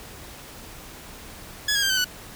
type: tone with pitch steps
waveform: 15% pulse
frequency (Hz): 1690 / 1636.2 / 1584.1 / 1533.7 / 1484.9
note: G#6 / G#6 / G6 / G6 / F#6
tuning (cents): +30 / -26 / +18 / -38 / +6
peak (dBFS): -14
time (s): 1.68-2.045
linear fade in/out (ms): 5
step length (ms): 73
effects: pink hiss -42 dBFS RMS until 2.35 s